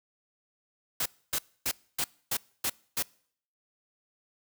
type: noise bursts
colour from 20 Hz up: white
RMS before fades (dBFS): -29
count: 7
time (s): 1-3.026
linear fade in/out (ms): 5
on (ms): 58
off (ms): 270
effects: noise-tail reverb RT60 0.6 s tail -25 dB re dry